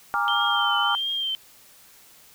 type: chord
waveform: sine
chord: Bb dominant seventh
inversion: third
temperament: equal with one note detuned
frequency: 817.3 / 932.3 / 1174.7 / 1396.9 Hz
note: Ab5 / Bb5 / D6 / F6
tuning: -28 / 0 / 0 / 0 cents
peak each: -27 / -29 / -26 / -25 dBFS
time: 0.14-0.95 s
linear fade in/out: 0 ms
type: tone with vibrato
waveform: sine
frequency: 3132 Hz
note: G7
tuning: 2 cents flat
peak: -24 dBFS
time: 0.28-1.35 s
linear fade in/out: 0 ms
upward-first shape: triangle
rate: 1.5 Hz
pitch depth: 59 cents each way
effects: white hiss -52 dBFS RMS until 2.34 s